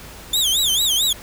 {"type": "tone with vibrato", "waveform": "sawtooth", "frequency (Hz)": 3465, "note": "A7", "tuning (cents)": -27, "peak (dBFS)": -13, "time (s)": [0.33, 1.13], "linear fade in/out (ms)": 5, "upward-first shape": "sine", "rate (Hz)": 4.5, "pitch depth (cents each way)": 210, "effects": ["added 50 Hz sine -41 dBFS peak until 1.22 s", "pink hiss -39 dBFS RMS until 1.22 s"]}